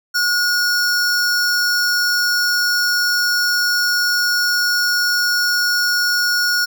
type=tone pair together; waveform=square; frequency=1442 / 5459 Hz; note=F#6 / F8; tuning=-45 / -40 cents; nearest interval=octave + major seventh; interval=2305 cents; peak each=-17 / -20 dBFS; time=0.14-6.66 s; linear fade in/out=20 ms; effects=none